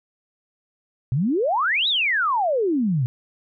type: exponential two-way sweep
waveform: sine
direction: up then down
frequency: 116.54 to 3951 to 116.54 Hz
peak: -18 dBFS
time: 1.12-3.06 s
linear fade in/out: 0 ms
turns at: 1.88 s
effects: none